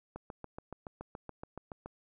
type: click train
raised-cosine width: 1 ms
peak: -28 dBFS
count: 13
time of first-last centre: 0.16-1.86 s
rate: 7.06 Hz
effects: none